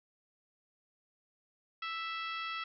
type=harmonic tone with a mistuned harmonic; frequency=659.3 Hz; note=E5; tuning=in tune; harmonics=2 / 3 / 4 / 5 / 6 / 7 / 8; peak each=-39 / -44 / -43 / -45 / -53 / -54 / -55 dBFS; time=1.82-2.64 s; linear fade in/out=5 ms; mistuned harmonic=7; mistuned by=-25 cents; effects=none